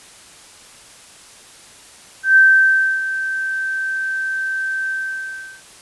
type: tone with ADSR envelope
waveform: sine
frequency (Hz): 1554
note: G6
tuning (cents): -16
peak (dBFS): -6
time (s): 2.23-5.63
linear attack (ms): 130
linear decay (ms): 650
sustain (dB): -13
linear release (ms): 740
effects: white hiss -43 dBFS RMS until 5.81 s + resampled to 24000 Hz